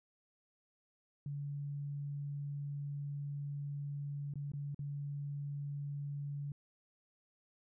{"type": "tone with dropouts", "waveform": "sine", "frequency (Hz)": 143.1, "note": "D3", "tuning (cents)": -45, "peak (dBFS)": -38, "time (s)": [1.26, 6.52], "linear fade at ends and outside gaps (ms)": 2, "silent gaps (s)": [[4.338, 4.356], [4.518, 4.535], [4.746, 4.791]], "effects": []}